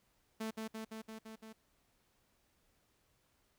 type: tone with echo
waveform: sawtooth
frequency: 220.7 Hz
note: A3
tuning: 5 cents sharp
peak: -34 dBFS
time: 0.4-0.51 s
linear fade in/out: 10 ms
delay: 170 ms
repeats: 6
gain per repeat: -2 dB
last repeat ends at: 1.53 s
effects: pink hiss -75 dBFS RMS until 3.58 s